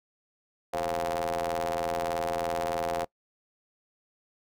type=ring-modulated tone; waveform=sawtooth; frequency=83.2 Hz; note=E2; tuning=17 cents sharp; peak=-21 dBFS; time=0.73-3.05 s; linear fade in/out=10 ms; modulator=615 Hz; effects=noise-tail reverb RT60 0.1 s tail -23 dB re dry